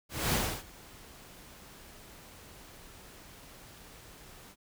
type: noise with ADSR envelope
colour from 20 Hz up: pink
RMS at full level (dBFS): -28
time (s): 0.09-4.56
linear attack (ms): 230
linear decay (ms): 310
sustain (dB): -24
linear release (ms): 53
effects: none